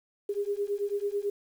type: beating tone pair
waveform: sine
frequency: 401.8 / 410.9 Hz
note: G4 / G#4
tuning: +43 / -18 cents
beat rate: 9.1 Hz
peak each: -31 dBFS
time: 0.29-1.3 s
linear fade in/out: 5 ms
effects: 9-bit